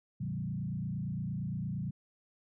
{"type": "tone with frequency modulation", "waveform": "sine", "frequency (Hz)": 155, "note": "D#3", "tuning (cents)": -6, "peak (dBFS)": -33, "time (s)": [0.2, 1.91], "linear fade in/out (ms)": 10, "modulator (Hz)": 28.7, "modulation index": 1.6, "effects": []}